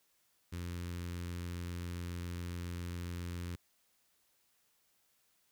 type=tone with notch filter; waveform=sawtooth; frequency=87.31 Hz; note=F2; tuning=in tune; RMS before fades=-41 dBFS; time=0.52-3.56 s; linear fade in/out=10 ms; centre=700 Hz; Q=0.8; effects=white hiss -74 dBFS RMS until 5.51 s